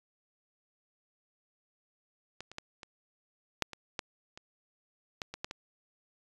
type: clicks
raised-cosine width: 0.2 ms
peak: -24 / -30 / -21 / -28 / -10 / -25 / -16 / -29 / -18 / -23 / -17 / -22 dBFS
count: 12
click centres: 2.406 / 2.516 / 2.584 / 2.832 / 3.623 / 3.733 / 3.992 / 4.375 / 5.218 / 5.34 / 5.445 / 5.511 s
effects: resampled to 24000 Hz